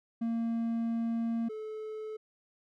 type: tone pair in turn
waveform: triangle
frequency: 230 / 433.2 Hz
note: A#3 / A4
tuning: -23 / -27 cents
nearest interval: major seventh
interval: 1096 cents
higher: second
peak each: -27 / -35 dBFS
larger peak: first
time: 0.21-1.49 / 1.49-2.17 s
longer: first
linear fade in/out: 10 ms
effects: none